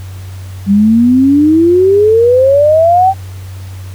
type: exponential sweep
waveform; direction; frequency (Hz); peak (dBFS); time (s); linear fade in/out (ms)
sine; up; 193.8 to 784; -4; 0.66-3.14; 50
effects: added 94 Hz sine -23 dBFS peak until 3.94 s + pink hiss -38 dBFS RMS until 3.94 s